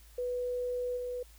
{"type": "tone with level steps", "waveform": "sine", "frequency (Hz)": 493.9, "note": "B4", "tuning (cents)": 0, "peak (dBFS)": [-31, -34], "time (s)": [0.18, 1.23], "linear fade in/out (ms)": 5, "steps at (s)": 0.96, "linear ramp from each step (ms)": 20, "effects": ["added 55 Hz sine -54 dBFS peak until 1.38 s", "white hiss -61 dBFS RMS until 1.38 s"]}